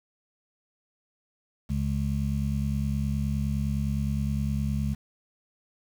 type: harmonic tone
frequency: 69.7 Hz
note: C#2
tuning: 10 cents sharp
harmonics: 1 / 2 / 3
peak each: -29 / -29 / -30 dBFS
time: 1.69-4.95 s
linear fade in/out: 20 ms
effects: 8-bit